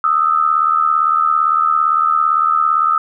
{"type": "tone pair together", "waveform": "sine", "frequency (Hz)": [1238.3, 1316], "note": ["D#6", "E6"], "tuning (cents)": [-9, -3], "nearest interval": "minor second", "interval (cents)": 106, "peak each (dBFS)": -14, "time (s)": [0.04, 2.98], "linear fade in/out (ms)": 2, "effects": []}